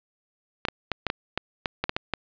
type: clicks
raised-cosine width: 0.3 ms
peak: -9 dBFS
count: 11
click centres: 0.652 / 0.685 / 0.917 / 1.067 / 1.101 / 1.376 / 1.658 / 1.84 / 1.894 / 1.965 / 2.137 s
effects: resampled to 11025 Hz + 8-bit